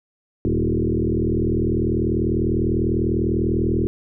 sine tone with frequency modulation, 221 Hz, A3, 8 cents sharp, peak -17 dBFS, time 0.45-3.87 s, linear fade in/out 0 ms, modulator 40.1 Hz, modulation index 4.4, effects none

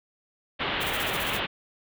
white low-pass noise, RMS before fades -29 dBFS, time 0.59-1.47 s, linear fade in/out 20 ms, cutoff 3500 Hz, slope 48 dB/octave
blue noise with tremolo, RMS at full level -35 dBFS, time 0.8-1.4 s, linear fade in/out 20 ms, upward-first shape square, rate 15 Hz, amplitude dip 60%
effects none

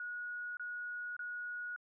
sine tone bursts, 1454 Hz, F#6, 31 cents flat, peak -39 dBFS, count 3, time 0-1.762 s, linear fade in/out 2 ms, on 570 ms, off 26 ms, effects none

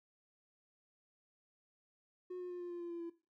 triangle tone with pitch steps, 363 / 359.2 / 355.5 / 351.9 / 348.2 / 344.6 / 341 / 337.5 Hz, F#4 / F4 / F4 / F4 / F4 / F4 / F4 / E4, -33 / +49 / +31 / +13 / -5 / -23 / -41 / +41 cents, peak -38 dBFS, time 2.3-3.1 s, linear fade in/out 10 ms, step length 100 ms, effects noise-tail reverb RT60 0.3 s tail -18 dB re dry + tanh soft clip ceiling -37 dBFS

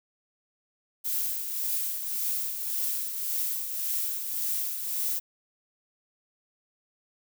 violet noise with tremolo, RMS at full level -28 dBFS, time 1.04-5.2 s, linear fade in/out 20 ms, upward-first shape triangle, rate 1.8 Hz, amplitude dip 55%, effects none

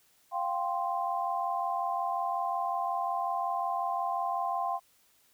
sine chord, F suspended second, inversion none, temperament equal, 698.5 / 784 / 1046.5 Hz, F5 / G5 / C6, 0 / 0 / 0 cents, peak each -33 dBFS, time 0.31-4.8 s, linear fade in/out 50 ms, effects white hiss -66 dBFS RMS until 5.33 s

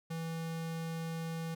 square tone, 164 Hz, E3, 9 cents flat, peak -37 dBFS, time 0.1-1.55 s, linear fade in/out 10 ms, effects none

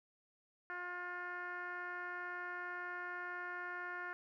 10% pulse tone with low-pass filter, 355.6 Hz, F4, 31 cents sharp, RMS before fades -44 dBFS, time 0.7-4.13 s, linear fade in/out 0 ms, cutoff 1600 Hz, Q 4.2, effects none

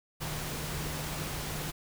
sine tone in noise, 152.3 Hz, D#3, 37 cents flat, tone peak -40 dBFS, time 0.2-1.72 s, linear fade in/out 20 ms, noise pink, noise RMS -37 dBFS, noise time 0.2-1.72 s, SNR -6 dB, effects none

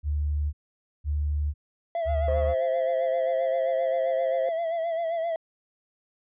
sine tone bursts, 74 Hz, D2, 14 cents sharp, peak -23 dBFS, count 3, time 0.03-2.55 s, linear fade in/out 50 ms, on 500 ms, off 510 ms
triangle tone with vibrato, 665 Hz, E5, 15 cents sharp, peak -23 dBFS, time 1.95-5.36 s, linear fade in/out 2 ms, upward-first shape sine, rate 7.6 Hz, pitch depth 52 cents each way
sine tone with pitch glide, 523.3 to 527.2 Hz, C5 to C5, 0 to +13 cents, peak -24 dBFS, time 2.28-4.49 s, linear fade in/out 2 ms, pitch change +13 cents, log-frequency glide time 3.31-3.39 s
effects tanh soft clip ceiling -16 dBFS + resampled to 8000 Hz

